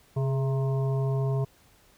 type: harmonic tone with a mistuned harmonic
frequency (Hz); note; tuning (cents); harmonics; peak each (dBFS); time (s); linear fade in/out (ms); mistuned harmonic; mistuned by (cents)
133; C3; +29; 1 / 3 / 5 / 7 / 8; -24 / -33 / -38 / -44 / -45; 0.16-1.45; 10; 3; +59
effects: pink hiss -60 dBFS RMS until 1.97 s